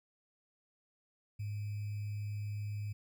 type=tone with sample-and-hold; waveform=sine; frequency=103.83 Hz; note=G#2; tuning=in tune; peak=-36 dBFS; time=1.39-2.93 s; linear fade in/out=10 ms; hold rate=2450 Hz; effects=none